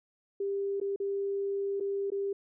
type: tone with dropouts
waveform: sine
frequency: 397 Hz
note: G4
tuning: 22 cents sharp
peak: -29 dBFS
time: 0.4-2.33 s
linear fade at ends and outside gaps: 5 ms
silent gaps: 0.801-0.813 / 0.961-1 / 1.8-1.806 / 2.103-2.118 s
effects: none